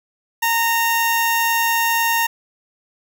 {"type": "tone with notch filter", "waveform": "10% pulse", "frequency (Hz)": 922, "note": "A#5", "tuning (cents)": -19, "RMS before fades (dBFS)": -18, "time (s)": [0.42, 2.27], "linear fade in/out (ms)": 10, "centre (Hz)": 4300, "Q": 0.9, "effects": []}